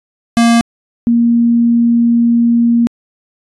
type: tone pair in turn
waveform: square / sine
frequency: 233.1 / 234.9 Hz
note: A#3 / A#3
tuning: 0 / +13 cents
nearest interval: unison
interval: 13 cents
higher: second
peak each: -7 dBFS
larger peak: neither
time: 0.37-0.61 / 1.07-2.87 s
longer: second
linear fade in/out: 0 ms
effects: resampled to 24000 Hz